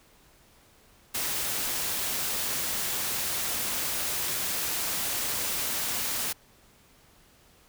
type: noise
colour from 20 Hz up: white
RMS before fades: -30 dBFS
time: 1.14-6.33 s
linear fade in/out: 10 ms
effects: pink hiss -59 dBFS RMS until 7.68 s